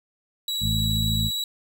40% pulse tone with vibrato, 3897 Hz, B7, 24 cents flat, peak -24 dBFS, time 0.48-1.44 s, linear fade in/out 2 ms, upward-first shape triangle, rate 17 Hz, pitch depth 9 cents each way
harmonic tone, 54 Hz, A1, 32 cents flat, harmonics 1 / 2 / 3 / 4, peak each -28 / -25 / -30 / -30 dBFS, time 0.6-1.31 s, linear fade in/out 50 ms
effects none

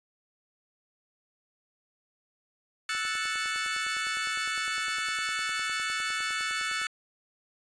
30% pulse chord, F# minor seventh, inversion third, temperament equal, 1318.5 / 1480 / 1760 / 2217 Hz, E6 / F#6 / A6 / C#7, 0 / 0 / 0 / 0 cents, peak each -32 dBFS, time 2.89-6.87 s, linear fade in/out 2 ms
click train, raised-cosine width 1 ms, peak -35 dBFS, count 39, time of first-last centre 2.95-6.816 s, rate 9.83 Hz
effects resampled to 22050 Hz

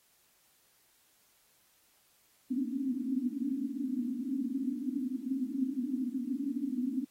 white band-pass noise, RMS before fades -34 dBFS, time 2.5-7.05 s, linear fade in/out 10 ms, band 240 to 280 Hz, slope 96 dB/octave, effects white hiss -68 dBFS RMS until 7.1 s + AAC 48 kbps

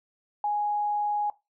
sine tone, 830.6 Hz, G#5, in tune, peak -24 dBFS, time 0.44-1.3 s, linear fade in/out 2 ms, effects noise-tail reverb RT60 0.2 s tail -17 dB re dry

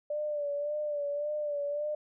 sine tone with vibrato, 587.3 Hz, D5, in tune, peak -30 dBFS, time 0.1-1.95 s, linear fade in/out 5 ms, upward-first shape sine, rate 1.8 Hz, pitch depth 44 cents each way, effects none

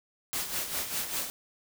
white noise with tremolo, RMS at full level -31 dBFS, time 0.33-1.3 s, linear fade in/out 0 ms, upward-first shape sine, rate 5 Hz, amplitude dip 60%, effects none

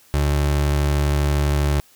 30% pulse tone, 72.5 Hz, D2, 22 cents flat, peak -14 dBFS, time 0.14-1.8 s, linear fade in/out 0 ms, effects white hiss -53 dBFS RMS until 1.95 s

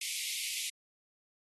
pink high-pass noise, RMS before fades -37 dBFS, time 0.01-0.7 s, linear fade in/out 5 ms, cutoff 2100 Hz, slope 96 dB/octave, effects AAC 32 kbps

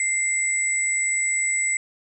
sine tone pair together, 2090 / 7891 Hz, C7 / B8, -2 / -2 cents, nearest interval octave + major seventh, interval 2300 cents, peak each -23 dBFS, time 0-1.77 s, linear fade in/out 2 ms, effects none

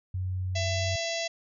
sine tone with pitch glide, 92.5 to 93.3 Hz, F#2 to F#2, 0 to +15 cents, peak -28 dBFS, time 0.14-0.96 s, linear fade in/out 5 ms, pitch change +15 cents, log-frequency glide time 0.65-0.83 s
harmonic tone, 669 Hz, E5, 25 cents sharp, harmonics 1 / 3 / 4 / 5 / 6 / 7 / 8 / 9 / 10, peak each -32 / -37 / -38 / -39 / -40 / -40 / -41 / -42 / -42 dBFS, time 0.55-1.28 s, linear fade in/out 10 ms
effects none

